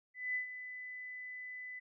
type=tone with ADSR envelope; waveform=sine; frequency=2002 Hz; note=B6; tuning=23 cents sharp; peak=-32 dBFS; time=0.14-1.8 s; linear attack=210 ms; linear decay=110 ms; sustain=-11 dB; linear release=17 ms; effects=none